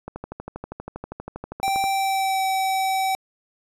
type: click train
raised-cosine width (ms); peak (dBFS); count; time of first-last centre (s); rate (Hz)
1; -18; 23; 0.08-1.84; 12.5
type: tone with pitch glide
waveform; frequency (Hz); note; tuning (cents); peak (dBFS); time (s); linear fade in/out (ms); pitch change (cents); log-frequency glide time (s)
square; 781 to 766.3; G5 to G5; -7 to -40; -21; 1.63-3.15; 0; -33; 1.87-2.44
effects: resampled to 32000 Hz